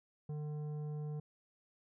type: tone with tanh clipping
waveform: sine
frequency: 150 Hz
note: D3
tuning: 37 cents sharp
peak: -40 dBFS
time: 0.29-1.2 s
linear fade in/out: 5 ms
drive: 10 dB
effects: none